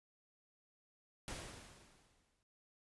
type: noise with exponential decay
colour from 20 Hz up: pink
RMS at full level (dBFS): -44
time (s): 1.28-2.43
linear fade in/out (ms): 0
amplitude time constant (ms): 250
effects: noise-tail reverb RT60 0.3 s tail -22 dB re dry + resampled to 24000 Hz

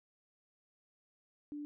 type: tone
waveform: sine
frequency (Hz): 293.7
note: D4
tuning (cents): 0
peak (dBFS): -40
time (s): 1.52-1.65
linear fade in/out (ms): 0
effects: none

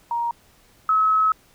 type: tone pair in turn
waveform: sine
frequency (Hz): 940 / 1286.9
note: A#5 / E6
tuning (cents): +14 / -42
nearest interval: perfect fourth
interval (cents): 544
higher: second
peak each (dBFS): -21 / -15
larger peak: second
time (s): 0.11-0.31 / 0.89-1.32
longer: second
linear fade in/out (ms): 2
effects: pink hiss -56 dBFS RMS until 1.54 s

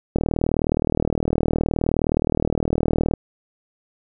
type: click train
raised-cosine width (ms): 2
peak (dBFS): -6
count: 118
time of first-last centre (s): 0.16-3.137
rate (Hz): 39.3
effects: none

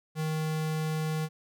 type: tone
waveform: square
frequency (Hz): 156.6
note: D#3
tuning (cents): +11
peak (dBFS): -29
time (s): 0.15-1.29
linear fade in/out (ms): 50
effects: none

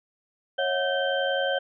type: tone cluster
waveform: sine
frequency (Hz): 549 / 640 / 725 / 1546 / 3129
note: C#5 / D#5 / F#5 / G6 / G7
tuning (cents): -17 / +49 / -35 / -24 / -4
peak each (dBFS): -26 / -34 / -31 / -29 / -32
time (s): 0.58-1.59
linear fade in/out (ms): 10
effects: none

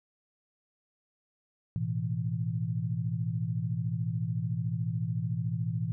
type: chord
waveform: sine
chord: A suspended second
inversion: none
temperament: just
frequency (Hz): 110 / 123.75 / 165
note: A2 / B2 / E3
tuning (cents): 0 / +4 / +2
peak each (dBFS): -33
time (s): 1.76-5.92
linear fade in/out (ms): 0
effects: none

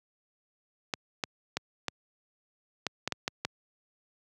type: clicks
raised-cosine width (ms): 0.2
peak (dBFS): -12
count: 9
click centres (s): 0.938 / 1.238 / 1.57 / 1.883 / 2.867 / 3.076 / 3.123 / 3.279 / 3.45
effects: high-pass 100 Hz 12 dB/octave

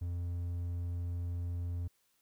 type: tone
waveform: triangle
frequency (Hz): 87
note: F2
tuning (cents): -6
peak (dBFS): -32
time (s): 0.01-1.88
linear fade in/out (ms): 10
effects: white hiss -74 dBFS RMS until 2.21 s

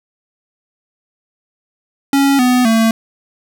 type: tone with pitch steps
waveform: square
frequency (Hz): 277.2 / 249.8 / 225.2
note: C#4 / B3 / A3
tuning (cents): 0 / +20 / +40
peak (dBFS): -10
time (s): 2.13-2.91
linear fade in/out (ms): 2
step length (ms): 260
effects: none

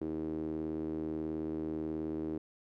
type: tone with band-pass filter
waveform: sawtooth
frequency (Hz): 78.5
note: D#2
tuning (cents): +16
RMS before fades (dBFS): -37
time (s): 0.01-2.38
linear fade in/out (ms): 5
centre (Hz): 340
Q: 5.5
effects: none

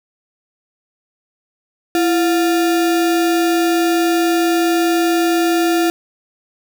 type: tone with sample-and-hold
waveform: sine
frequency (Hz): 335.6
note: E4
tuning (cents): +31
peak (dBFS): -12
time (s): 1.95-5.9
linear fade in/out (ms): 0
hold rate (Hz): 1050
effects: none

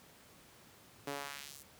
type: tone with high-pass filter sweep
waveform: sawtooth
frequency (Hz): 141.2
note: C#3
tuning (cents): +32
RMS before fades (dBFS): -45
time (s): 1.07-1.63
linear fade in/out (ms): 5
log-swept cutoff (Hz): 310 to 9400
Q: 0.88
effects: pink hiss -60 dBFS RMS until 1.79 s + high-pass 80 Hz 12 dB/octave

